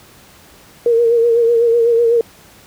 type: tone with vibrato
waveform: sine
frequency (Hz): 466.2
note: A#4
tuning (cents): 0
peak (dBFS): -9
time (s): 0.86-2.21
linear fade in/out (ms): 2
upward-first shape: sine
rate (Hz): 8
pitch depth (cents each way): 42
effects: pink hiss -44 dBFS RMS until 2.66 s + high-pass 60 Hz 12 dB/octave